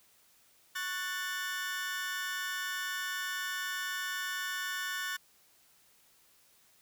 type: chord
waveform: sawtooth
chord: F# minor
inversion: second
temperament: just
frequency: 1110 / 1480 / 1776 Hz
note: C#6 / F#6 / A6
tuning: +2 / 0 / +16 cents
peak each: -39 / -34 / -34 dBFS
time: 0.75-5.17 s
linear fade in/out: 10 ms
effects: white hiss -65 dBFS RMS until 6.81 s